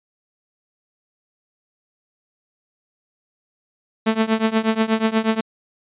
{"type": "tone with tremolo", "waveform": "sawtooth", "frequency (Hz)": 221.5, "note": "A3", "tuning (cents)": 12, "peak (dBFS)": -9, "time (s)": [4.06, 5.41], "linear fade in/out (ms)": 10, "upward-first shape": "triangle", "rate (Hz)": 8.3, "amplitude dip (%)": 95, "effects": ["resampled to 8000 Hz"]}